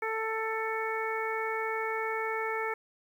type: harmonic tone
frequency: 443.1 Hz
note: A4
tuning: 12 cents sharp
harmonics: 1 / 2 / 3 / 4 / 5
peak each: -34 / -36 / -37 / -38 / -37 dBFS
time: 0.02-2.74 s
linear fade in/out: 5 ms
effects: 10-bit